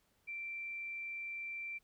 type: tone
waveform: sine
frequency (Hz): 2349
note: D7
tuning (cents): 0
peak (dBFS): -40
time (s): 0.27-1.79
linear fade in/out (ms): 20
effects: pink hiss -75 dBFS RMS until 1.83 s